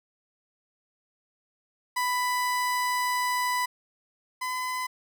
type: tone pair in turn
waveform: 30% pulse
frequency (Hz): 993 / 1011.5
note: B5 / B5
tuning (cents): +9 / +41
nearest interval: unison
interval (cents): 32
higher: second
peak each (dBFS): -22 / -26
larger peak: first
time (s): 1.96-3.66 / 4.41-4.87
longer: first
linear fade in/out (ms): 10
effects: none